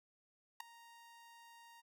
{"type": "tone with ADSR envelope", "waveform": "sawtooth", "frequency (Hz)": 932.3, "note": "A#5", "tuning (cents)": 0, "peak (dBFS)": -34, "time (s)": [0.6, 1.82], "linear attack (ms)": 5, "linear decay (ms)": 4, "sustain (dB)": -20, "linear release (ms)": 26, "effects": []}